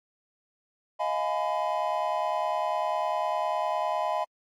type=chord; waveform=triangle; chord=F half-diminished seventh; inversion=third; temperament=just; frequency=628.6 / 698.5 / 838.1 / 1005.8 Hz; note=Eb5 / F5 / Ab5 / Cb6; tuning=+18 / 0 / +16 / +31 cents; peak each=-29 / -30 / -30 / -29 dBFS; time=0.99-4.25 s; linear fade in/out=20 ms; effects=AAC 64 kbps